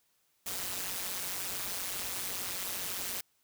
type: noise with amplitude modulation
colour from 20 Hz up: white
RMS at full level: -33 dBFS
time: 0.46-3.21 s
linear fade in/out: 5 ms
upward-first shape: sine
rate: 186 Hz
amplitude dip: 90%
effects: white hiss -73 dBFS RMS until 3.43 s